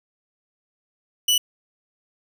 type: tone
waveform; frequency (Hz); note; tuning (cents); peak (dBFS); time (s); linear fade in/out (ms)
sawtooth; 2960; F#7; 0; -13; 1.28-1.38; 5
effects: none